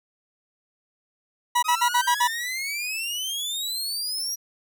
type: tone bursts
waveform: 40% pulse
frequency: 971 Hz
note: B5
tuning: 30 cents flat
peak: -17 dBFS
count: 6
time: 1.55-2.277 s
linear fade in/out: 10 ms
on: 77 ms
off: 53 ms
type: exponential sweep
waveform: sawtooth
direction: up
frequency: 1242 to 5770 Hz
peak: -24 dBFS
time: 1.64-4.36 s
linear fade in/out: 20 ms
effects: none